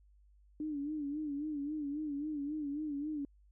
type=tone with vibrato; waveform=sine; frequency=295 Hz; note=D4; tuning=8 cents sharp; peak=-35 dBFS; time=0.6-3.25 s; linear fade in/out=2 ms; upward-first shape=sine; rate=3.7 Hz; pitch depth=88 cents each way; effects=added 50 Hz sine -61 dBFS peak until 3.51 s